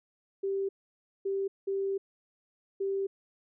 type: tone bursts at uneven times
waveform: sine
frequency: 391.2 Hz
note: G4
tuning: 4 cents flat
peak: -28 dBFS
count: 4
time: 0.43-0.69 / 1.25-1.48 / 1.67-1.98 / 2.8-3.07 s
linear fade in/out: 10 ms
effects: none